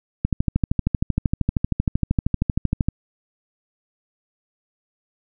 click train, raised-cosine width 5 ms, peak -6 dBFS, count 35, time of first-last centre 0.25-2.886 s, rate 12.9 Hz, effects none

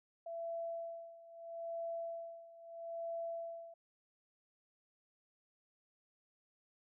sine tone with tremolo, 670 Hz, E5, 28 cents sharp, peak -38 dBFS, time 0.26-3.74 s, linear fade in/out 5 ms, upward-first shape sine, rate 0.77 Hz, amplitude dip 85%, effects none

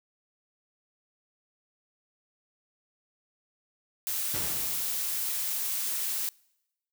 blue noise, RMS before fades -31 dBFS, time 4.07-6.29 s, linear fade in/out 0 ms
pink noise with exponential decay, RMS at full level -35 dBFS, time 4.34-5.49 s, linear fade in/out 0 ms, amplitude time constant 250 ms
effects noise-tail reverb RT60 0.9 s tail -26 dB re dry + high-pass 60 Hz 12 dB/octave

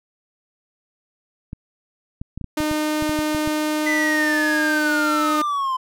clicks, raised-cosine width 5 ms, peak -18 dBFS, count 12, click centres 1.531 / 2.215 / 2.376 / 2.413 / 2.443 / 2.604 / 2.713 / 3.024 / 3.094 / 3.19 / 3.348 / 3.475 s
sawtooth tone with pitch glide, 305.3 to 302 Hz, D#4 to D4, -33 to +48 cents, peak -16 dBFS, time 2.57-5.42 s, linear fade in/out 5 ms, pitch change -19 cents, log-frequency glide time 4.44-5.07 s
triangle linear sweep, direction down, 2016 to 1021 Hz, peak -18 dBFS, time 3.86-5.77 s, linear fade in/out 10 ms
effects none

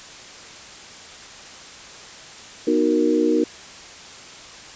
sine chord, B major seventh, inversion none, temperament equal, 246.9 / 311.1 / 370 / 466.2 Hz, B3 / D#4 / F#4 / A#4, 0 / 0 / 0 / 0 cents, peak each -24 / -19 / -23 / -21 dBFS, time 2.67-3.44 s, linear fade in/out 5 ms, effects white hiss -40 dBFS RMS until 4.75 s + resampled to 16000 Hz

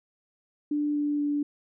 sine tone with pitch steps, 294.8 / 292.9 / 291.1 Hz, D4 / D4 / D4, +7 / -5 / -15 cents, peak -24 dBFS, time 0.71-1.43 s, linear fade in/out 5 ms, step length 240 ms, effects none

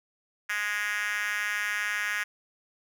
5% pulse tone with high-pass filter, 207.6 Hz, G#3, in tune, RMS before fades -30 dBFS, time 0.49-2.24 s, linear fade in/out 10 ms, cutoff 1700 Hz, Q 3.7, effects none

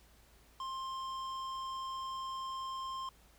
sine tone with hard clipping, 1055 Hz, C6, 14 cents sharp, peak -40 dBFS, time 0.6-3.09 s, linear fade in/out 2 ms, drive 11 dB, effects added 55 Hz sine -64 dBFS peak until 3.38 s + pink hiss -65 dBFS RMS until 3.38 s

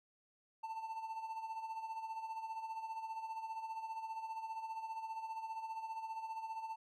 triangle tone with tremolo, 891 Hz, A5, 22 cents sharp, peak -37 dBFS, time 0.63-6.76 s, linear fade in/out 10 ms, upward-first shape sine, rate 15 Hz, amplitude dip 60%, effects none

